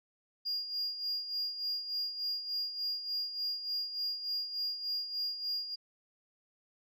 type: tone with tremolo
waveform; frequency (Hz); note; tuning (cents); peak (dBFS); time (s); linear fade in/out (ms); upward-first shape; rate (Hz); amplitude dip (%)
sine; 4832; D8; +48; -29; 0.45-5.76; 20; sine; 3.4; 70
effects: tanh soft clip ceiling -30 dBFS

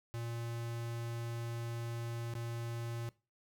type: tone with dropouts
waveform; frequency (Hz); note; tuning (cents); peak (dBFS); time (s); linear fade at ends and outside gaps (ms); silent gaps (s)
square; 117; A#2; +7; -39; 0.14-3.09; 0; 2.338-2.352
effects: noise-tail reverb RT60 0.3 s tail -20 dB re dry

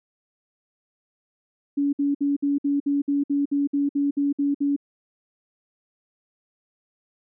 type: tone bursts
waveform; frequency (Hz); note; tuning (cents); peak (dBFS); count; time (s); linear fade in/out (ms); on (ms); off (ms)
sine; 283.7; C#4; +40; -19; 14; 1.77-4.764; 10; 160; 58
effects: none

